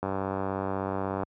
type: click train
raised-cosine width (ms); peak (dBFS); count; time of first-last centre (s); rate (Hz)
1; -16; 117; 0.03-1.233; 96.4
effects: high-pass 80 Hz 12 dB/octave